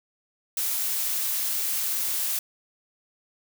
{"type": "noise", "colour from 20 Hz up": "blue", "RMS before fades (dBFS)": -27, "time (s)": [0.57, 2.39], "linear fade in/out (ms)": 2, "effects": []}